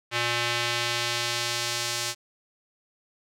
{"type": "tone with band-pass filter sweep", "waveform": "square", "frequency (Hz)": 119.2, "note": "A#2", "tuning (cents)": 39, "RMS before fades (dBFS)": -28, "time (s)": [0.11, 2.15], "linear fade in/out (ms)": 50, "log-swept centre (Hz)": [2700, 6000], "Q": 1, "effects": []}